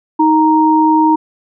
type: tone pair together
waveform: sine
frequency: 314 / 932.3 Hz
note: D#4 / A#5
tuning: +16 / 0 cents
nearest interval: octave + perfect fifth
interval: 1884 cents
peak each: -10 dBFS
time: 0.19-1.16 s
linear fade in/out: 10 ms
effects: none